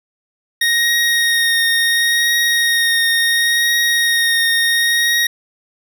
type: tone with vibrato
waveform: 25% pulse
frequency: 1864.7 Hz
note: A#6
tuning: in tune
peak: -9 dBFS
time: 0.61-5.27 s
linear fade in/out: 5 ms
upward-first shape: triangle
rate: 0.71 Hz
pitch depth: 17 cents each way
effects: none